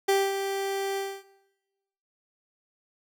30% pulse tone with ADSR envelope, 392 Hz, G4, in tune, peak -17 dBFS, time 0.08-1.24 s, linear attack 10 ms, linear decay 230 ms, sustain -8 dB, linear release 270 ms, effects noise-tail reverb RT60 1.0 s tail -17 dB re dry

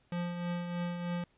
square tone with tremolo, 174.61 Hz, F3, in tune, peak -32 dBFS, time 0.12-1.24 s, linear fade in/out 2 ms, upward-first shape triangle, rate 3.2 Hz, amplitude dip 50%, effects pink hiss -70 dBFS RMS until 1.37 s + resampled to 8000 Hz

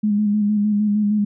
sine tone with vibrato, 208.4 Hz, G#3, 6 cents sharp, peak -15 dBFS, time 0.03-1.25 s, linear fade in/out 10 ms, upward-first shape square, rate 6.5 Hz, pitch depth 28 cents each way, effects none

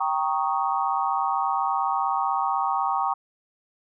sine chord, Eb dominant seventh, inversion first, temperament equal, 784 / 932.3 / 1108.7 / 1244.5 Hz, G5 / Bb5 / Db6 / Eb6, 0 / 0 / 0 / 0 cents, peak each -26 / -27 / -27 / -30 dBFS, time 0-3.14 s, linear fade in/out 10 ms, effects none

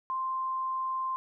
sine tone, 1046.5 Hz, C6, in tune, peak -29 dBFS, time 0.1-1.16 s, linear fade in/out 0 ms, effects none

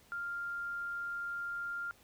sine tone, 1396.9 Hz, F6, in tune, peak -36 dBFS, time 0.12-1.91 s, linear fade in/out 0 ms, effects pink hiss -63 dBFS RMS until 2.03 s

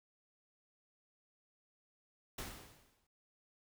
pink noise with exponential decay, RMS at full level -42 dBFS, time 2.38-3.07 s, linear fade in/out 5 ms, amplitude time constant 150 ms, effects noise-tail reverb RT60 0.4 s tail -26 dB re dry

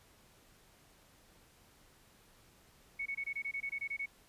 sine tone bursts, 2217 Hz, C#7, in tune, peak -35 dBFS, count 12, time 2.99-4.06 s, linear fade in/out 10 ms, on 69 ms, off 22 ms, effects pink hiss -64 dBFS RMS until 4.28 s + resampled to 32000 Hz

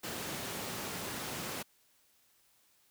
pink high-pass noise, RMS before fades -40 dBFS, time 0.03-1.63 s, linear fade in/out 10 ms, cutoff 140 Hz, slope 12 dB/octave, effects white hiss -69 dBFS RMS until 2.9 s

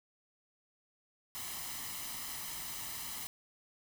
white noise with comb filter, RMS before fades -42 dBFS, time 1.35-3.27 s, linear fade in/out 0 ms, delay 0.99 ms, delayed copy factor +0.6, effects none

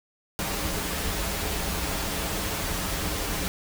pink noise with comb filter, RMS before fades -29 dBFS, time 0.39-3.48 s, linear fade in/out 0 ms, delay 8.2 ms, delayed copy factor -0.6, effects none

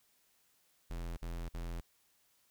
square tone bursts, 42.41 Hz, E1, 50 cents sharp, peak -39 dBFS, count 3, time 0.9-1.808 s, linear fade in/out 10 ms, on 270 ms, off 49 ms, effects white hiss -72 dBFS RMS until 2.5 s

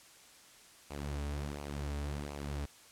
sawtooth tone with flanger, 72.2 Hz, D2, 29 cents flat, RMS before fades -39 dBFS, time 0.9-2.66 s, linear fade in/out 10 ms, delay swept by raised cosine 0.55 to 5.95 ms, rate 1.4 Hz, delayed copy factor -0.6, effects white hiss -58 dBFS RMS until 2.91 s + low-pass 10000 Hz 12 dB/octave

